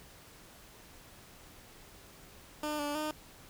15% pulse tone with pitch steps, 301.1 / 291.4 / 305.8 Hz, D4 / D4 / D#4, +43 / -13 / -30 cents, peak -27 dBFS, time 2.63-3.11 s, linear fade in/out 2 ms, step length 160 ms, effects pink hiss -55 dBFS RMS until 3.49 s

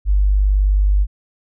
sine tone, 49.53 Hz, G1, 19 cents sharp, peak -11 dBFS, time 0.05-1.07 s, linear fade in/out 50 ms, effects none

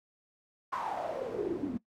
pink noise with band-pass filter sweep, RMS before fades -35 dBFS, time 0.72-1.78 s, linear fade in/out 10 ms, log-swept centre 1100 to 230 Hz, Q 7.6, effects noise-tail reverb RT60 0.1 s tail -18 dB re dry

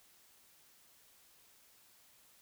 silence, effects white hiss -65 dBFS RMS until 2.41 s

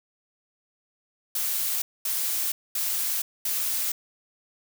blue noise bursts, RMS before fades -27 dBFS, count 4, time 1.35-3.92 s, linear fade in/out 5 ms, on 470 ms, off 230 ms, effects none

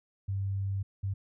sine tone bursts at uneven times, 97.9 Hz, G2, 2 cents flat, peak -29 dBFS, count 2, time 0.28-0.83 / 1.03-1.14 s, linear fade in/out 10 ms, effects none

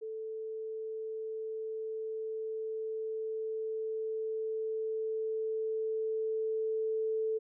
sine tone with level ramp, 440 Hz, A4, in tune, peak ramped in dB -37 to -29 dBFS, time 0.01-7.39 s, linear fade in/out 20 ms, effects none

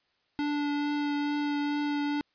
square tone with vibrato, 291.4 Hz, D4, 13 cents flat, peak -28 dBFS, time 0.39-2.21 s, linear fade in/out 0 ms, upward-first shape triangle, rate 2.3 Hz, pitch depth 12 cents each way, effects white hiss -72 dBFS RMS until 2.34 s + resampled to 11025 Hz

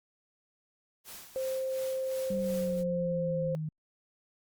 white noise with tremolo, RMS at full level -45 dBFS, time 1.04-2.84 s, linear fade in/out 50 ms, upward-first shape sine, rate 2.8 Hz, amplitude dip 65%
sine tone, 525 Hz, C5, 6 cents sharp, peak -30 dBFS, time 1.36-3.55 s, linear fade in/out 0 ms
sine exponential sweep, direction down, 196 to 153.9 Hz, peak -32 dBFS, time 2.3-3.69 s, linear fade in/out 5 ms
effects Opus 48 kbps

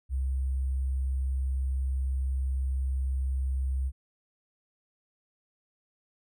sine tone with sample-and-hold, 66 Hz, C2, 16 cents sharp, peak -26 dBFS, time 0.09-3.92 s, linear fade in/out 50 ms, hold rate 8820 Hz, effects none

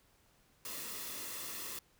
white noise with comb filter, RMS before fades -43 dBFS, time 0.65-1.79 s, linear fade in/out 2 ms, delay 1.3 ms, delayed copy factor -0.5, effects pink hiss -69 dBFS RMS until 1.99 s

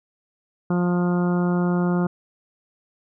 harmonic tone, 176.8 Hz, F3, 22 cents sharp, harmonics 1 / 2 / 3 / 4 / 5 / 6 / 7 / 8, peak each -19 / -26 / -33 / -34 / -36 / -38 / -36 / -37 dBFS, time 0.7-2.07 s, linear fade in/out 5 ms, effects none

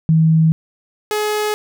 sine / sawtooth tone pair in turn, 160.4 / 422.8 Hz, E3 / G#4, -47 / +31 cents, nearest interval octave + perfect fourth, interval 1678 cents, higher second, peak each -9 / -13 dBFS, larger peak first, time 0.09-0.52 / 1.11-1.54 s, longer neither, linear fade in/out 0 ms, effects none

